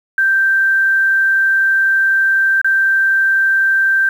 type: tone with dropouts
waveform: sine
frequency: 1568 Hz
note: G6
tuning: in tune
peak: -10 dBFS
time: 0.18-4.09 s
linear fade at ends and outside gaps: 2 ms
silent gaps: 2.615-2.645 s
effects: 7-bit